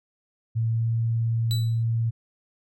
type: tone with pitch glide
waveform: sine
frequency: 113.6 to 114.72 Hz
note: A#2 to A#2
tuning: -44 to -27 cents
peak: -21 dBFS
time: 0.55-2.11 s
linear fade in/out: 20 ms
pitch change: +17 cents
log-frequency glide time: 0.71-0.86 s
type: tone with exponential decay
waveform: 40% pulse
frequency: 3951 Hz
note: B7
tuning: in tune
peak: -26 dBFS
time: 1.51-1.83 s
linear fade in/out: 0 ms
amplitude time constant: 69 ms
effects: none